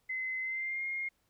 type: tone with pitch glide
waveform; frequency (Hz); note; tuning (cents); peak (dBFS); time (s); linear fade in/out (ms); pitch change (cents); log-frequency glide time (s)
sine; 2048 to 2134; C7 to C7; -38 to +34; -33; 0.09-1.09; 10; +72; 0.41-0.84
effects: pink hiss -75 dBFS RMS until 1.29 s